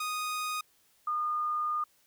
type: tone pair in turn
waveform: sawtooth / sine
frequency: 1242 / 1219.3 Hz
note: D#6 / D#6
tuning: -3 / -35 cents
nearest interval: unison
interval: 32 cents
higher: first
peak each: -28 dBFS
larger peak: neither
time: 0-0.61 / 1.07-1.84 s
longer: second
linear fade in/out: 5 ms
effects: white hiss -67 dBFS RMS until 2.06 s